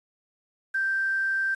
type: tone with quantisation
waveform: sine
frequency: 1568 Hz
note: G6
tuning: in tune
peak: -23 dBFS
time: 0.74-1.55 s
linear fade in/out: 10 ms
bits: 8
effects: resampled to 24000 Hz